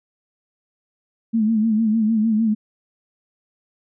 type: tone with vibrato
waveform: sine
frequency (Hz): 220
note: A3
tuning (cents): 0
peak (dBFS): -15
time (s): 1.33-2.55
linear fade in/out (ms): 20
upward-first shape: sine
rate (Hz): 6.6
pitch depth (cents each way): 69
effects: none